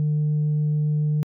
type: tone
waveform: sine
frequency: 150.6 Hz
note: D3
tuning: 44 cents sharp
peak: -17 dBFS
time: 0-1.23 s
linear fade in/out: 0 ms
effects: tanh soft clip ceiling -17 dBFS